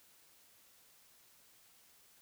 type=silence; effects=white hiss -65 dBFS RMS until 2.21 s